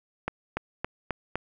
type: accelerating click train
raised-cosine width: 0.5 ms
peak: -13 dBFS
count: 5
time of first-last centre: 0.28-1.356 s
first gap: 290 ms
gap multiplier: 0.95
effects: none